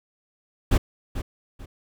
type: noise with echo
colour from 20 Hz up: brown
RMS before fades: -17 dBFS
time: 0.71-0.78 s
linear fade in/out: 10 ms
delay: 440 ms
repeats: 2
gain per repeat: -11 dB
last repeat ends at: 1.66 s
effects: none